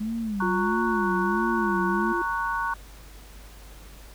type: tone with vibrato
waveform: sine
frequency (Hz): 207.7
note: G#3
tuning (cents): 0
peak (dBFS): -26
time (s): 0-2.13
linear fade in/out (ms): 10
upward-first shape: sine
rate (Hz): 1.5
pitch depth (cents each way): 180
type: chord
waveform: sine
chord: F# major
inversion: first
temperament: just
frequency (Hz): 925 / 1110 / 1480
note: A#5 / C#6 / F#6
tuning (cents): -14 / +2 / 0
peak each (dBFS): -29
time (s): 0.4-2.74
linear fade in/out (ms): 5
type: tone with pitch glide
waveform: sine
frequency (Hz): 353.8 to 346.3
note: F4 to F4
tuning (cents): +23 to -15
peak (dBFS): -27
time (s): 0.42-2.22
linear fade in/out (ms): 5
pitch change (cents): -38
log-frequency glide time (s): 0.72-1.74
effects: added 50 Hz sine -44 dBFS peak until 4.14 s + pink hiss -50 dBFS RMS until 4.14 s